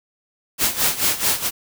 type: noise with tremolo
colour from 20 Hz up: white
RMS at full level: -17 dBFS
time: 0.58-1.51 s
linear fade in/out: 50 ms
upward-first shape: sine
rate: 4.6 Hz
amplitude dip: 80%
effects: none